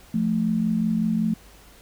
sine tone pair together, 174.61 / 220 Hz, F3 / A3, 0 / 0 cents, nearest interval major third, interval 400 cents, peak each -25 / -21 dBFS, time 0.14-1.34 s, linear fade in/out 5 ms, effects added 50 Hz sine -52 dBFS peak until 1.81 s + pink hiss -51 dBFS RMS until 1.81 s

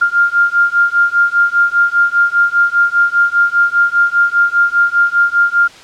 sine beating tone pair, 1398 / 1403 Hz, F6 / F6, +1 / +8 cents, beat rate 5 Hz, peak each -12 dBFS, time 0.01-5.68 s, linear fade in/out 10 ms, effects white hiss -37 dBFS RMS until 5.83 s + low-pass 5000 Hz 12 dB/octave

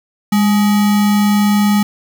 sine tone with sample-and-hold, 205.1 Hz, G#3, 21 cents flat, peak -9 dBFS, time 0.32-1.83 s, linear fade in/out 5 ms, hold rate 1050 Hz, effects none

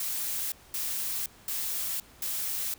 blue noise bursts, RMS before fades -32 dBFS, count 4, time 0-2.74 s, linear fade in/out 2 ms, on 520 ms, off 220 ms, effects pink hiss -55 dBFS RMS until 2.78 s

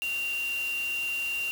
sine tone in noise, 2769 Hz, F7, 15 cents flat, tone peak -28 dBFS, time 0.02-1.51 s, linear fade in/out 0 ms, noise white, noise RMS -42 dBFS, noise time 0.02-1.51 s, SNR +11 dB, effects none

